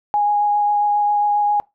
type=tone with vibrato; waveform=sine; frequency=827 Hz; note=G#5; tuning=8 cents flat; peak=-14 dBFS; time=0.14-1.6 s; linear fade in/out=0 ms; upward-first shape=sine; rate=7.4 Hz; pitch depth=10 cents each way; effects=noise-tail reverb RT60 0.2 s tail -22 dB re dry